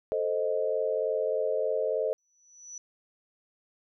sine chord, A diminished, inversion none, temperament equal, 440 / 523.3 / 622.3 Hz, A4 / C5 / Eb5, 0 / 0 / 0 cents, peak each -30 dBFS, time 0.12-2.13 s, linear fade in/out 0 ms
sine tone with exponential growth, 5930 Hz, F#8, 3 cents sharp, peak -37 dBFS, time 2.18-2.78 s, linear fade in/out 2 ms, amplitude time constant 130 ms
effects none

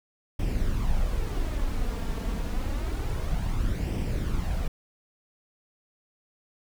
brown noise with flanger, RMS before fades -27 dBFS, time 0.39-4.68 s, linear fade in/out 5 ms, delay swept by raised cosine 0.36 to 4.46 ms, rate 0.28 Hz, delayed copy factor +0.5, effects none

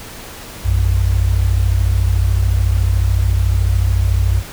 sine tone pair together, 59.47 / 93.3 Hz, A#1 / F#2, +35 / +15 cents, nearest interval minor sixth, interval 780 cents, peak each -14 dBFS, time 0.63-4.43 s, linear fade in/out 50 ms, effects pink hiss -33 dBFS RMS until 4.52 s

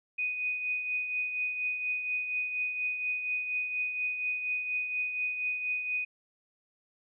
sine tone with tremolo, 2489 Hz, D#7, in tune, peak -27 dBFS, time 0.18-6.05 s, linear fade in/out 10 ms, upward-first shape triangle, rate 4.2 Hz, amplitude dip 55%, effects none

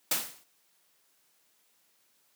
white noise with exponential decay, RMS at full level -24 dBFS, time 0.11-0.44 s, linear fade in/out 5 ms, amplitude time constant 71 ms, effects white hiss -69 dBFS RMS until 2.35 s + high-pass 150 Hz 12 dB/octave

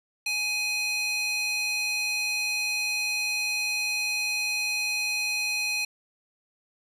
square tone with high-pass filter, 835 Hz, G#5, 9 cents sharp, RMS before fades -28 dBFS, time 0.26-5.85 s, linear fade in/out 5 ms, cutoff 3000 Hz, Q 6.3, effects resampled to 32000 Hz

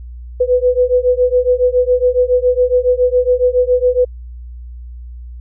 sine beating tone pair, 494.9 / 502.1 Hz, B4 / B4, +4 / +29 cents, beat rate 7.2 Hz, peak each -13 dBFS, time 0.4-4.05 s, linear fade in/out 10 ms, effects added 60 Hz sine -28 dBFS peak until 5.4 s

